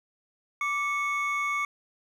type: tone pair together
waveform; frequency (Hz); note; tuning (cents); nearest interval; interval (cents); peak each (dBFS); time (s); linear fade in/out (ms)
triangle; 1168 / 2207; D6 / C#7; -10 / -8; major seventh; 1102; -27; 0.61-1.65; 2
effects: none